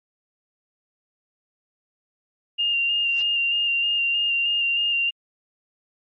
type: tone with vibrato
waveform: sine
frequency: 2800 Hz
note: F7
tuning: 4 cents sharp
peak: -19 dBFS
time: 2.58-5.11 s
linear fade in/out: 20 ms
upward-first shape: square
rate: 3.2 Hz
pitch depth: 17 cents each way
type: noise with exponential growth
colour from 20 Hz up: white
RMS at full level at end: -36 dBFS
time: 3-3.22 s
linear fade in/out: 2 ms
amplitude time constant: 46 ms
effects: MP3 32 kbps